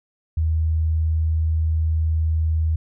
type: tone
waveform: sine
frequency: 79.7 Hz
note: D#2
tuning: 42 cents sharp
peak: -17 dBFS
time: 0.37-2.76 s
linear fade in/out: 5 ms
effects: none